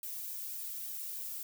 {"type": "noise with flanger", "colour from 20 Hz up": "violet", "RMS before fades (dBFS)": -41, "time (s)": [0.03, 1.43], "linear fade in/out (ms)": 2, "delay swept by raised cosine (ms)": [1.4, 2], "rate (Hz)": 3.5, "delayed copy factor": -0.7, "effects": []}